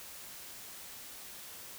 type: silence
effects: white hiss -48 dBFS RMS until 1.78 s